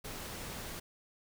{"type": "noise", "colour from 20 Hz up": "pink", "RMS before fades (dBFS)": -43, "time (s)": [0.04, 0.8], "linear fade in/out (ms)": 10, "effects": []}